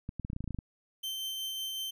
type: clicks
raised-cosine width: 5 ms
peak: -24 dBFS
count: 12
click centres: 0.091 / 0.197 / 0.249 / 0.301 / 0.332 / 0.364 / 0.406 / 0.442 / 0.477 / 0.507 / 0.546 / 0.588 s
type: tone with tremolo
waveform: 40% pulse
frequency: 3105 Hz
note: G7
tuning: 17 cents flat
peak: -33 dBFS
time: 1.03-1.91 s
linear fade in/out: 10 ms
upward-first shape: triangle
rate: 5.4 Hz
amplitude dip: 25%
effects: none